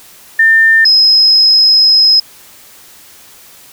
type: tone pair in turn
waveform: sine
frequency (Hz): 1800 / 5113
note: A6 / D#8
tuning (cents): +39 / +46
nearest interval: octave + tritone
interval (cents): 1807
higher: second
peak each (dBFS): -4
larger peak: neither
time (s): 0.39-0.85 / 0.85-2.2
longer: second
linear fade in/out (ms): 5
effects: white hiss -39 dBFS RMS until 3.72 s